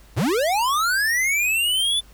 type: linear sweep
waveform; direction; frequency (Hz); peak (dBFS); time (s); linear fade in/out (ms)
square; up; 77.78 to 3520; -19; 0.16-2.01; 20
effects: added 50 Hz sine -47 dBFS peak until 2.13 s + pink hiss -53 dBFS RMS until 2.13 s